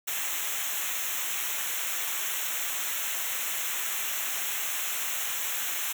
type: noise with comb filter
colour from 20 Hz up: white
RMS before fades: -31 dBFS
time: 0.07-5.93 s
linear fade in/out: 10 ms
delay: 0.21 ms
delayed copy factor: -0.95
effects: none